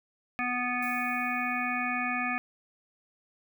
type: harmonic tone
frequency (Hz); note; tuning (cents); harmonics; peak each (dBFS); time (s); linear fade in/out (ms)
246.9; B3; 0; 1 / 3 / 5 / 7 / 9 / 10; -35 / -35 / -35 / -35 / -35 / -35; 0.39-2.38; 0
type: noise with exponential decay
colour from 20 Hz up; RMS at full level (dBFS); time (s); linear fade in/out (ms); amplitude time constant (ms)
violet; -45; 0.82-2.34; 5; 330
effects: none